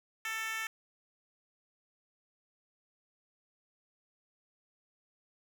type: tone with high-pass filter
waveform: 10% pulse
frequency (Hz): 443.7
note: A4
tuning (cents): +14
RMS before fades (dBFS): -37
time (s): 0.25-0.67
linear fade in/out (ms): 2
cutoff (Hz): 1700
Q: 1.7
effects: none